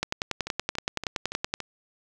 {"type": "two click trains", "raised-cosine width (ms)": 0.2, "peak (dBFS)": [-16, -9], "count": [5, 17], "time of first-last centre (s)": [[0.47, 1.603], [0.03, 1.539]], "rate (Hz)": [3.53, 10.6], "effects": []}